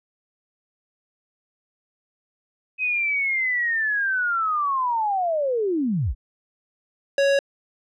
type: linear sweep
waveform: sine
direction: down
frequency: 2542 to 34.03 Hz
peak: -20 dBFS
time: 2.78-6.15 s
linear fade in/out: 50 ms
type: tone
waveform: square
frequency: 556 Hz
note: C#5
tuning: 5 cents sharp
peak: -17 dBFS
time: 7.18-7.39 s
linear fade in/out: 2 ms
effects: low-pass 5000 Hz 12 dB/octave